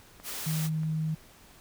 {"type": "click train", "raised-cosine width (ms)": 0.5, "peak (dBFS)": -35, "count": 4, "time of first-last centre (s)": [0.2, 0.833], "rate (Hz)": 4.74}
{"type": "high-pass noise", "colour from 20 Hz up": "white", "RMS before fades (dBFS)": -37, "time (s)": [0.23, 0.7], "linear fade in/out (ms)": 50, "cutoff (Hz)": 240, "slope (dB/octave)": 12}
{"type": "tone", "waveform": "sine", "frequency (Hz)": 157.3, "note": "D#3", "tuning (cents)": 19, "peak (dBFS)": -27, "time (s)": [0.46, 1.15], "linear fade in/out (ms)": 10}
{"effects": ["pink hiss -55 dBFS RMS until 1.6 s"]}